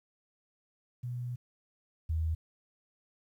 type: tone pair in turn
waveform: sine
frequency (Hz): 122.8 / 80.16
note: B2 / E2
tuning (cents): -9 / -48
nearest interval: perfect fifth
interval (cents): 739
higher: first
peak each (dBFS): -34 / -28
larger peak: second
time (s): 1.03-1.36 / 2.09-2.35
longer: first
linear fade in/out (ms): 10
effects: 11-bit